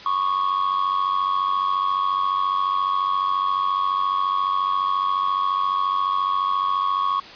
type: tone with amplitude modulation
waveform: triangle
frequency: 1108.7 Hz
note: C#6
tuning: in tune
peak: -14 dBFS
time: 0.06-7.2 s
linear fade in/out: 2 ms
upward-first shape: sine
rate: 94.4 Hz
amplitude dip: 75%
effects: white hiss -40 dBFS RMS until 7.35 s + resampled to 11025 Hz